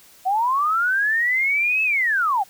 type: linear two-way sweep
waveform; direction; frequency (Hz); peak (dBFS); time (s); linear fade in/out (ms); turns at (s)
sine; up then down; 726 to 2616 to 726; -17; 0.25-2.44; 20; 1.83
effects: white hiss -50 dBFS RMS until 2.49 s